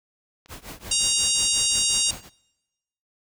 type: click train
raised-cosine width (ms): 0.2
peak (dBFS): -31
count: 4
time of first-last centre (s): 0.46-1.579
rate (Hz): 2.68
type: noise with tremolo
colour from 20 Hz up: pink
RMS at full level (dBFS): -36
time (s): 0.48-2.3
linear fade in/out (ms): 50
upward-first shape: triangle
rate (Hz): 5.6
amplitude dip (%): 95
type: harmonic tone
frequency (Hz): 938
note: A#5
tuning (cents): +11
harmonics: 3 / 4 / 5 / 6 / 7 / 8 / 9 / 10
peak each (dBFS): -28 / -28 / -28 / -28 / -28 / -28 / -28 / -28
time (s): 0.91-2.11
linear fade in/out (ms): 5
effects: noise-tail reverb RT60 1.0 s tail -26 dB re dry